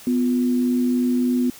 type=tone pair together; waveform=sine; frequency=249.1 / 352.3 Hz; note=B3 / F4; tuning=+15 / +15 cents; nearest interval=tritone; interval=600 cents; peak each=-17 / -28 dBFS; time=0.07-1.5 s; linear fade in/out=2 ms; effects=white hiss -43 dBFS RMS until 1.59 s